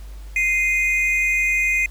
triangle tone pair together, 2089 / 2478 Hz, C7 / D#7, -3 / -8 cents, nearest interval minor third, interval 295 cents, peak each -18 dBFS, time 0.36-1.86 s, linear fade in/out 2 ms, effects added 50 Hz sine -33 dBFS peak until 1.9 s + pink hiss -50 dBFS RMS until 1.9 s

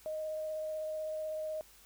sine tone with vibrato, 622.3 Hz, D#5, in tune, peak -35 dBFS, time 0.06-1.61 s, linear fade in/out 0 ms, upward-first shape sine, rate 16 Hz, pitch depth 9 cents each way, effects added 50 Hz sine -67 dBFS peak until 1.85 s + white hiss -60 dBFS RMS until 1.85 s

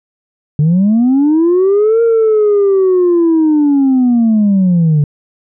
sine linear two-way sweep, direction up then down, 143.2 to 465.4 to 143.2 Hz, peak -5 dBFS, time 0.59-5.04 s, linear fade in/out 2 ms, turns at 2.02 s, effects tanh soft clip ceiling -5 dBFS

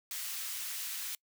white high-pass noise, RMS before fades -39 dBFS, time 0.11-1.15 s, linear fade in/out 2 ms, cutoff 1600 Hz, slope 12 dB/octave, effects noise-tail reverb RT60 0.1 s tail -25 dB re dry

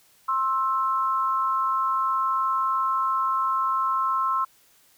sine tone pair together, 1059 / 1318.5 Hz, C6 / E6, +21 / 0 cents, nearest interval major third, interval 379 cents, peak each -23 / -25 dBFS, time 0.28-4.45 s, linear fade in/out 10 ms, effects white hiss -59 dBFS RMS until 4.97 s

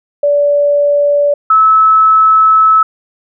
sine tone pair in turn, 578 / 1300 Hz, D5 / E6, -28 / -24 cents, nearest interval octave + major second, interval 1404 cents, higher second, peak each -7 / -4 dBFS, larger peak second, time 0.23-1.34 / 1.5-2.83 s, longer second, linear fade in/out 5 ms, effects none

